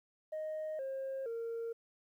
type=tone with pitch steps; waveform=sine; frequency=622.3 / 535.5 / 460.8 Hz; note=D#5 / C5 / A#4; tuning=0 / +40 / -20 cents; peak=-35 dBFS; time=0.32-1.73 s; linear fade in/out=10 ms; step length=470 ms; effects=tanh soft clip ceiling -35 dBFS + 12-bit